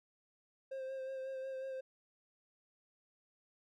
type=tone with vibrato; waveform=triangle; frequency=529 Hz; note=C5; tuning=19 cents sharp; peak=-38 dBFS; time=0.71-1.81 s; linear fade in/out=10 ms; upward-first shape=sine; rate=5.5 Hz; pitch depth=22 cents each way; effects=none